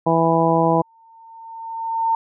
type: harmonic tone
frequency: 164.81 Hz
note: E3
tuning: in tune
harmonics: 1 / 2 / 3 / 4 / 5 / 6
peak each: -21 / -21 / -21 / -21 / -21 / -21 dBFS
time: 0.06-0.82 s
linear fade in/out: 10 ms
type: tone with exponential growth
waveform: sine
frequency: 907 Hz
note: A#5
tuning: 48 cents flat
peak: -14 dBFS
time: 0.81-2.15 s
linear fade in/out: 2 ms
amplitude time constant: 290 ms
effects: none